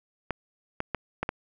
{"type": "clicks", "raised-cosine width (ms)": 0.5, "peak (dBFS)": -13, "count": 5, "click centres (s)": [0.307, 0.804, 0.947, 1.23, 1.291], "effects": []}